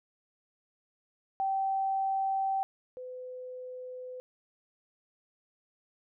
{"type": "tone pair in turn", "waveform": "sine", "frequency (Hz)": [775, 505.5], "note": ["G5", "B4"], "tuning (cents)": [-20, 40], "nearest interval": "perfect fifth", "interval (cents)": 740, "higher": "first", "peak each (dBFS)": [-27, -39], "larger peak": "first", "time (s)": [[1.4, 2.63], [2.97, 4.2]], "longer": "neither", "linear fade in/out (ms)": 0, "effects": []}